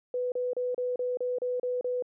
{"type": "tone bursts", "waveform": "sine", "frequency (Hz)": 496.8, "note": "B4", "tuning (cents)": 10, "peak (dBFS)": -27, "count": 9, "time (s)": [0.14, 2.024], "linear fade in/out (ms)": 2, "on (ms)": 180, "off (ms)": 33, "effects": []}